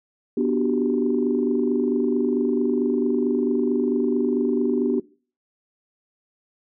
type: chord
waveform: sine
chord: G major seventh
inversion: first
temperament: just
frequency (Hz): 245 / 294 / 367.5 / 392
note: B3 / D4 / F#4 / G4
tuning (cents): -14 / +2 / -12 / 0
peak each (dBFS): -22 / -24 / -26 / -24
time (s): 0.37-5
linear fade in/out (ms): 5
effects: noise-tail reverb RT60 0.4 s tail -21 dB re dry + tanh soft clip ceiling -9 dBFS